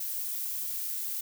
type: noise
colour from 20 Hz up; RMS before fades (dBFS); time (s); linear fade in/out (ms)
violet; -34; 0-1.21; 5
effects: none